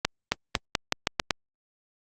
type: accelerating click train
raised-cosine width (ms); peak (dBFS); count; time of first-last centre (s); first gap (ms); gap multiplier
0.2; -4; 8; 0.05-1.308; 270; 0.86
effects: Opus 48 kbps